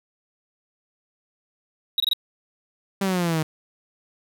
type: tone bursts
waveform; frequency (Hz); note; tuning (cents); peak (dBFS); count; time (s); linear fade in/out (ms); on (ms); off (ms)
triangle; 3815; A#7; +39; -16; 4; 1.98-2.133; 2; 21; 23
type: exponential sweep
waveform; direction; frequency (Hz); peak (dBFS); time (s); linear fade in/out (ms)
sawtooth; down; 198.4 to 154.2; -17; 3.01-3.43; 5
effects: none